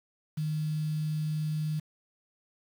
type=tone with quantisation; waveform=sine; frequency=153.9 Hz; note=D#3; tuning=19 cents flat; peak=-28 dBFS; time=0.37-1.8 s; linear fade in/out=10 ms; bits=8; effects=none